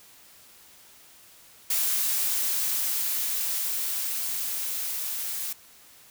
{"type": "noise with level ramp", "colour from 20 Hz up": "blue", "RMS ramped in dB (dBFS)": [-25, -32], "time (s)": [1.7, 5.53], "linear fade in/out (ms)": 5, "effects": ["white hiss -53 dBFS RMS until 6.1 s"]}